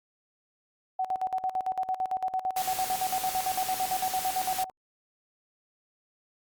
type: tone with tremolo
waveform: sine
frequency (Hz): 751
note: F#5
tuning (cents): +26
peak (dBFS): -25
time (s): 0.99-4.7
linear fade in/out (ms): 5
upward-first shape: square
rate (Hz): 8.9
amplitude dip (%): 80
type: noise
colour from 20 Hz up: white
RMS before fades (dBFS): -35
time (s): 2.56-4.64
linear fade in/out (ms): 10
effects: Opus 48 kbps